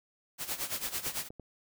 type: noise with tremolo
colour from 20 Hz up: white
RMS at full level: -33 dBFS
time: 0.38-1.29 s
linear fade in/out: 50 ms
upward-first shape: sine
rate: 9 Hz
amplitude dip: 80%
type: clicks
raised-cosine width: 2 ms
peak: -32 dBFS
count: 3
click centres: 1.067 / 1.305 / 1.397 s
effects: none